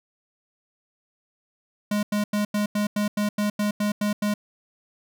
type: tone bursts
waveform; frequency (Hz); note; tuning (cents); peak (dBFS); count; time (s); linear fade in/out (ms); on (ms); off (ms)
square; 207.7; G#3; 0; -22; 12; 1.91-4.34; 5; 120; 90
effects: none